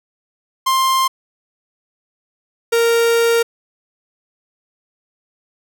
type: tone pair in turn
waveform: 45% pulse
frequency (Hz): 1053 / 464.3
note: C6 / A#4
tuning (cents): +11 / -7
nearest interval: octave + major second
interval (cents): 1418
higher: first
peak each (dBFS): -13 / -12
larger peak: second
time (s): 0.66-1.08 / 2.72-3.43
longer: second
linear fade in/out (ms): 10
effects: none